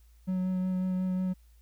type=tone with vibrato; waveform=triangle; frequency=185 Hz; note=F#3; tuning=in tune; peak=-25 dBFS; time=0.27-1.34 s; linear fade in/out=20 ms; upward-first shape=sine; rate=5.5 Hz; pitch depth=12 cents each way; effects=added 57 Hz sine -55 dBFS peak until 1.61 s + white hiss -70 dBFS RMS until 1.61 s